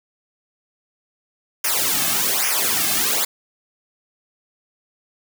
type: noise with flanger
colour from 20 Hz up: white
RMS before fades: -20 dBFS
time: 1.64-3.25 s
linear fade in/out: 5 ms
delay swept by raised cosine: 0.24 to 2.14 ms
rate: 1.2 Hz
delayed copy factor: -1
effects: none